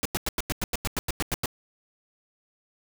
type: noise bursts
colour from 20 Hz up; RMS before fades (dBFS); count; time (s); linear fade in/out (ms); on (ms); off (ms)
pink; -27; 13; 0.03-1.458; 0; 24; 93
effects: none